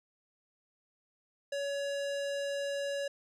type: tone with low-pass filter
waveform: square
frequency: 563 Hz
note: C#5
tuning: 27 cents sharp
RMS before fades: -35 dBFS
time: 1.52-3.08 s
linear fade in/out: 5 ms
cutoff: 7300 Hz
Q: 0.89
effects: none